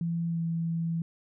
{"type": "tone with pitch glide", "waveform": "sine", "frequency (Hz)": [168.2, 165.98], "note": ["E3", "E3"], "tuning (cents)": [35, 12], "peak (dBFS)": -27, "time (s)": [0.01, 1.02], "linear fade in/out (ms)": 2, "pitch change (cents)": -23, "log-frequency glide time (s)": [0.28, 0.4], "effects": []}